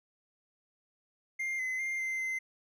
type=tone with pitch steps; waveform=triangle; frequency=2109 / 2040 / 2106 / 2079 / 2067 Hz; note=C7 / C7 / C7 / C7 / C7; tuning=+13 / -44 / +11 / -12 / -22 cents; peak=-30 dBFS; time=1.39-2.39 s; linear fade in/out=10 ms; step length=200 ms; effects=none